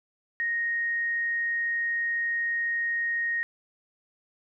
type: tone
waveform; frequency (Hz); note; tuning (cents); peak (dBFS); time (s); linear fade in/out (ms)
sine; 1866; A#6; +1; -25; 0.4-3.43; 0
effects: none